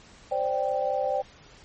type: chord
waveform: sine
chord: C suspended second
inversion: none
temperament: equal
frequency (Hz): 523.3 / 587.3 / 784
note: C5 / D5 / G5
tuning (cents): 0 / 0 / 0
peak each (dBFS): -28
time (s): 0.31-1.22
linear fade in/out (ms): 10
effects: pink hiss -52 dBFS RMS until 1.64 s + MP3 32 kbps